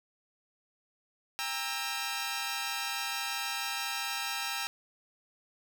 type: chord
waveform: 10% pulse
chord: E diminished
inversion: first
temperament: equal with one note detuned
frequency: 800 / 932.3 / 1318.5 Hz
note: G5 / Bb5 / E6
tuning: +35 / 0 / 0 cents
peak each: -29 dBFS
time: 1.39-4.67 s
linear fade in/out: 0 ms
effects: none